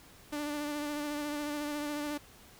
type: tone with vibrato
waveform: sawtooth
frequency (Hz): 294.7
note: D4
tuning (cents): +6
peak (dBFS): -30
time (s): 0.32-2.18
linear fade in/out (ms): 10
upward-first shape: sine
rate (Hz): 14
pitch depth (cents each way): 26
effects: pink hiss -56 dBFS RMS until 2.59 s